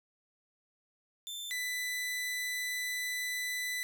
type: tone pair in turn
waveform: sawtooth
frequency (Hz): 3550 / 1992.4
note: A7 / B6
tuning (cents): +15 / +15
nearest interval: minor seventh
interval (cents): 1000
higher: first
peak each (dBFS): -36 / -30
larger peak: second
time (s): 1.27-1.51 / 1.51-3.83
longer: second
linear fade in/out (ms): 0
effects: none

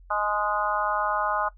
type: harmonic tone with a mistuned harmonic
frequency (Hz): 207.7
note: G#3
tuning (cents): 0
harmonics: 3 / 4 / 5 / 6 / 7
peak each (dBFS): -31 / -29 / -30 / -28 / -32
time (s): 0.1-1.49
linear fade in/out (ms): 10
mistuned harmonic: 4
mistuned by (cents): +19
effects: noise-tail reverb RT60 0.1 s tail -17 dB re dry + added 44 Hz sine -47 dBFS peak until 1.57 s

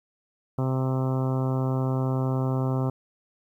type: harmonic tone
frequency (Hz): 130.81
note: C3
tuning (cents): 0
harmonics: 1 / 2 / 3 / 4 / 5 / 6 / 7 / 8 / 9 / 10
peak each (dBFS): -24 / -30 / -34 / -36 / -38 / -40 / -41 / -42 / -43 / -44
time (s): 0.58-2.9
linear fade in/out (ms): 5
effects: 10-bit

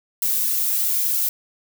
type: noise with flanger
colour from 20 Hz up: violet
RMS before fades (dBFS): -21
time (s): 0.22-1.29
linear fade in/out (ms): 2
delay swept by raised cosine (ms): 1.4 to 2.5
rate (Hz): 3.1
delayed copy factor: +0.5
effects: none

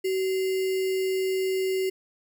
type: tone with sample-and-hold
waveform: sine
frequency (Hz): 378.6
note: F#4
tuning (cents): +40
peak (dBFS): -23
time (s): 0.04-1.9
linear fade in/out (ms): 10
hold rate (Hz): 2450
effects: none

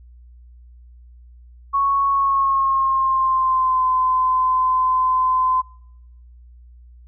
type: tone with pitch glide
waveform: sine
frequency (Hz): 1107 to 1026.9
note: C#6 to C6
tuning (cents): -3 to -33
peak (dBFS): -15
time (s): 1.73-5.62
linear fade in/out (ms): 20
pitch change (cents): -130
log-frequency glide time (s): 2.1-3.85
effects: noise-tail reverb RT60 0.9 s tail -26 dB re dry + added 60 Hz sine -42 dBFS peak until 7.07 s

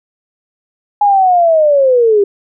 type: linear sweep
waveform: sine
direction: down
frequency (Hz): 834 to 392.9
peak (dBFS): -6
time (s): 1.01-2.24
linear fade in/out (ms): 5
effects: none

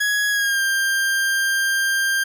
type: tone with pitch glide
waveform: 40% pulse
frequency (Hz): 1671 to 1590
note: G#6 to G6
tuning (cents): +10 to +24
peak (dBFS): -17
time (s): 0-2.24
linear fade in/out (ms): 10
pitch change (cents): -86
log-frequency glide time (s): 0.3-0.61
effects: none

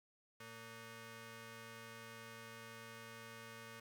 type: ring-modulated tone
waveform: 10% pulse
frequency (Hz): 341.9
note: F4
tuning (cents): -37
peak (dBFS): -40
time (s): 0.4-3.8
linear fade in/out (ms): 5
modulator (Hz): 799
effects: none

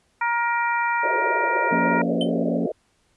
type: harmonic tone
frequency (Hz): 471.3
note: A#4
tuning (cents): +19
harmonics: 2 / 3 / 4 / 5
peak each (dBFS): -22 / -26 / -28 / -30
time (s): 0.21-2.02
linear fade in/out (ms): 5
type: band-pass noise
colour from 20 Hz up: white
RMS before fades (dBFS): -27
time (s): 1.03-2.72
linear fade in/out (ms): 5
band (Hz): 350 to 670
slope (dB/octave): 96
type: chord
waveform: sine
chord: Bb minor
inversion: second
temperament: just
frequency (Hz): 174.81 / 233.1 / 279.7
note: F3 / Bb3 / Db4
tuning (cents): +2 / 0 / +16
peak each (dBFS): -27 / -25 / -26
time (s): 1.71-2.67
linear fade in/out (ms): 10
type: tone with exponential decay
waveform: triangle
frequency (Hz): 3085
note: G7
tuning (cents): -28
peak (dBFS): -20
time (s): 2.21-2.31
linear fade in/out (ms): 2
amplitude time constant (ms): 21
effects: pink hiss -65 dBFS RMS until 3.16 s + resampled to 24000 Hz

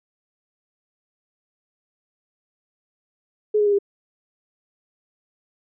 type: tone with pitch steps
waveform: sine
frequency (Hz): 423.5 / 416 / 408.6 / 401.4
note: G#4 / G#4 / G#4 / G4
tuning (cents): +34 / +3 / -28 / +41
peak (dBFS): -15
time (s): 3.54-3.788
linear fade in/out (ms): 10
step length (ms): 62
effects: none

